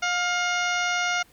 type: harmonic tone with a mistuned harmonic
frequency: 714 Hz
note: F5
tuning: 38 cents sharp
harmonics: 1 / 2 / 3 / 4 / 5 / 6 / 7 / 8 / 9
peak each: -29 / -26 / -29 / -33 / -37 / -40 / -42 / -35 / -39 dBFS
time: 0.02-1.23 s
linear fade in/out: 10 ms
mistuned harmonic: 2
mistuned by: -27 cents
effects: pink hiss -57 dBFS RMS until 1.32 s